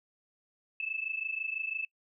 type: tone pair together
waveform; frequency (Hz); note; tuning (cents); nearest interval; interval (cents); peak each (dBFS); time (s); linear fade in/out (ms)
sine; 2611 / 2637; E7 / E7; -17 / 0; unison; 17; -35 / -36; 0.8-1.85; 2
effects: noise-tail reverb RT60 0.1 s tail -23 dB re dry